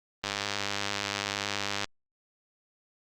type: click train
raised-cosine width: 0.2 ms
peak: -12 dBFS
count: 163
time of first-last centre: 0.24-1.844 s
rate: 101 Hz
effects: Opus 32 kbps